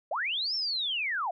sine linear two-way sweep, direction up then down, 530 to 5450 to 643 Hz, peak -28 dBFS, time 0.11-1.31 s, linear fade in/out 5 ms, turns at 0.55 s, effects none

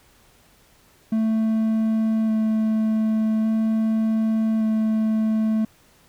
triangle tone with vibrato, 220 Hz, A3, in tune, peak -16 dBFS, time 1.12-5.65 s, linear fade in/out 5 ms, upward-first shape square, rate 0.43 Hz, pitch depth 8 cents each way, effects pink hiss -56 dBFS RMS until 6.08 s

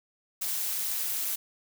blue noise with amplitude modulation, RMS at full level -28 dBFS, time 0.41-1.36 s, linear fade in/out 10 ms, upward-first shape sine, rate 206 Hz, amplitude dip 65%, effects none

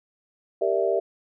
sine chord, E half-diminished seventh, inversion first, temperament equal with one note detuned, 392 / 466.2 / 587.3 / 662.3 Hz, G4 / Bb4 / D5 / E5, 0 / 0 / 0 / +8 cents, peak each -25 / -27 / -27 / -25 dBFS, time 0.61-1 s, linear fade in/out 10 ms, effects none

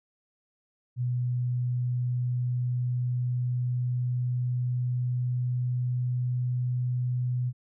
sine tone with pitch glide, 123.5 to 124.43 Hz, B2 to B2, 0 to +13 cents, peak -25 dBFS, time 0.96-7.53 s, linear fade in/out 50 ms, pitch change +13 cents, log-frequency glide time 1.32-6.71 s, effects none

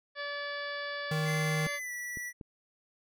harmonic tone, 576 Hz, D5, 34 cents flat, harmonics 1 / 2 / 3 / 4 / 5 / 6 / 7 / 8 / 9, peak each -40 / -43 / -38 / -47 / -53 / -46 / -55 / -47 / -57 dBFS, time 0.15-1.8 s, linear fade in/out 50 ms
square tone, 155.56 Hz, D#3, in tune, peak -30 dBFS, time 1.11-1.67 s, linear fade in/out 5 ms
square tone with pitch glide, 2061 to 1953.2 Hz, C7 to B6, -27 to -20 cents, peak -37 dBFS, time 1.24-2.33 s, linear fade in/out 50 ms, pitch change -93 cents, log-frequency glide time 1.74-1.92 s
clicks, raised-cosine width 3 ms, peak -31 dBFS, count 3, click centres 1.669 / 2.172 / 2.412 s
effects none

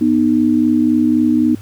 sine tone pair together, 243.4 / 307.2 Hz, B3 / D#4, -25 / -22 cents, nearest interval major third, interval 403 cents, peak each -13 dBFS, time 0.01-1.55 s, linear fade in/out 5 ms, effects added 102 Hz sine -32 dBFS peak until 1.61 s + pink hiss -45 dBFS RMS until 1.61 s

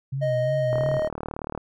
sine tone with vibrato, 130.9 Hz, C3, 1 cent sharp, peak -25 dBFS, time 0.12-0.99 s, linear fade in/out 10 ms, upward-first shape sine, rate 2.9 Hz, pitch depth 95 cents each way
triangle tone, 622.3 Hz, D#5, in tune, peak -20 dBFS, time 0.21-1.09 s, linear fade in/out 20 ms
click train, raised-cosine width 1 ms, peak -17 dBFS, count 33, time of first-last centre 0.73-1.577 s, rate 37.8 Hz
effects none

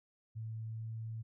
sine tone with pitch glide, 111.3 to 112.07 Hz, A2 to A2, +20 to +32 cents, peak -39 dBFS, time 0.35-1.23 s, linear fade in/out 20 ms, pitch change +12 cents, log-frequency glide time 0.66-0.87 s, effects none

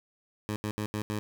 15% pulse tone bursts at uneven times, 105.9 Hz, G#2, 34 cents sharp, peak -24 dBFS, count 5, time 0.49-0.56 / 0.64-0.71 / 0.78-0.86 / 0.94-1.02 / 1.1-1.19 s, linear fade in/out 0 ms, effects none

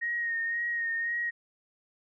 sine tone with vibrato, 1864.7 Hz, A#6, in tune, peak -28 dBFS, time 0.01-1.31 s, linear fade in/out 20 ms, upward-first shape sine, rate 1.9 Hz, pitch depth 29 cents each way, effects none

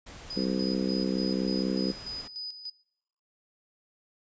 pink noise, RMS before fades -46 dBFS, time 0.06-2.28 s, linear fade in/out 10 ms
sine tone with tremolo, 4978 Hz, D#8, in tune, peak -34 dBFS, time 0.3-2.7 s, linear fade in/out 5 ms, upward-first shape square, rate 3.4 Hz, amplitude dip 65%
harmonic tone, 64.2 Hz, C2, 32 cents flat, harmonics 3 / 4 / 5 / 6 / 7 / 8, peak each -30 / -32 / -34 / -36 / -37 / -38 dBFS, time 0.36-1.92 s, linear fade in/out 10 ms
effects noise-tail reverb RT60 0.8 s tail -24 dB re dry + resampled to 16000 Hz

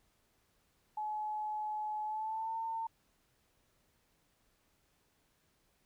sine tone with pitch glide, 852 to 902.7 Hz, G#5 to A5, +44 to +44 cents, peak -35 dBFS, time 0.97-2.87 s, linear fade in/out 5 ms, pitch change +100 cents, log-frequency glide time 2.04-2.55 s, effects pink hiss -74 dBFS RMS until 5.85 s

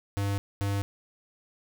square tone pair in turn, 100 / 100 Hz, G2 / G2, +35 / +35 cents, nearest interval unison, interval 0 cents, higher neither, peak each -27 dBFS, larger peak neither, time 0.17-0.38 / 0.61-0.82 s, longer neither, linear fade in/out 0 ms, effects none

